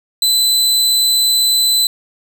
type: tone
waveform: sawtooth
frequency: 4018 Hz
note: B7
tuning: 29 cents sharp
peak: -8 dBFS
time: 0.22-1.87 s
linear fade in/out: 2 ms
effects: none